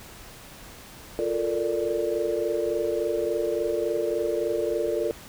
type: chord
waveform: sine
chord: Bb major seventh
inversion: second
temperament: equal with one note detuned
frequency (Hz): 349.2 / 440 / 463.5 / 587.3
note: F4 / A4 / Bb4 / D5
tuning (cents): 0 / 0 / -10 / 0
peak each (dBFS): -29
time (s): 1.19-5.11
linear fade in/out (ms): 0
effects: pink hiss -45 dBFS RMS until 5.28 s